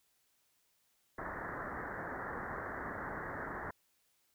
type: low-pass noise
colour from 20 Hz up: white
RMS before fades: -42 dBFS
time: 1.18-3.71 s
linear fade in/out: 5 ms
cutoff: 1900 Hz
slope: 96 dB/octave
effects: white hiss -75 dBFS RMS until 4.34 s